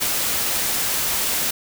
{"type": "noise with ADSR envelope", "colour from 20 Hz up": "white", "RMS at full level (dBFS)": -20, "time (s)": [0, 1.51], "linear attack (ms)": 26, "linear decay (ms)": 16, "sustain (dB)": -2, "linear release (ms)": 7, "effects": []}